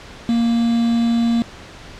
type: tone with quantisation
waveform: triangle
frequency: 233.1 Hz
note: A#3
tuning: in tune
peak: -12 dBFS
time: 0.29-1.42 s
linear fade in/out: 0 ms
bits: 5
effects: pink hiss -38 dBFS RMS until 1.99 s + low-pass 5000 Hz 12 dB/octave